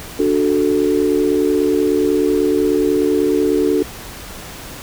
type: chord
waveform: sine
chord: D major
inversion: none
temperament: equal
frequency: 293.7 / 370 / 440 Hz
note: D4 / F#4 / A4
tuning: 0 / 0 / 0 cents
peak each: -17 dBFS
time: 0.19-3.83 s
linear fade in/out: 5 ms
effects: pink hiss -33 dBFS RMS until 4.82 s